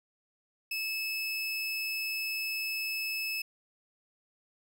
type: tone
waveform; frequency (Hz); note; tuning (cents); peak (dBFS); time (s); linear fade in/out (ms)
30% pulse; 2604; E7; -22; -29; 0.71-3.42; 5
effects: none